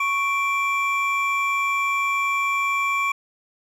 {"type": "tone pair together", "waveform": "triangle", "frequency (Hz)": [1108.6, 2349], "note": ["C#6", "D7"], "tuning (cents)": [0, 0], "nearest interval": "octave + minor second", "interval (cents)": 1300, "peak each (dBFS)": -21, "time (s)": [0, 3.12], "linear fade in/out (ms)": 5, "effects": []}